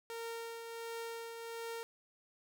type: tone with tremolo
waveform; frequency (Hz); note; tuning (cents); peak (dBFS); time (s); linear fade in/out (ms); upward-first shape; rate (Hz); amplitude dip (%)
sawtooth; 460.5; A#4; -21; -36; 0.1-1.83; 0; triangle; 1.4; 45
effects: none